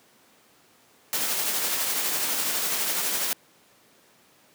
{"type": "noise with tremolo", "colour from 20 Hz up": "white", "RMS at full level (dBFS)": -25, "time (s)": [1.13, 3.33], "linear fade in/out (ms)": 0, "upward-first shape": "triangle", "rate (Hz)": 12, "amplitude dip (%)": 35, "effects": ["pink hiss -58 dBFS RMS until 4.54 s", "high-pass 200 Hz 12 dB/octave"]}